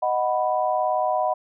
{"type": "chord", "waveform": "sine", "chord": "B major", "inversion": "first", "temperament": "equal", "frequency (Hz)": [622.3, 740, 987.8], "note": ["D#5", "F#5", "B5"], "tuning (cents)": [0, 0, 0], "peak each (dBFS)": [-24, -23, -26], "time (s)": [0.02, 1.34], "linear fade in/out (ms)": 10, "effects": []}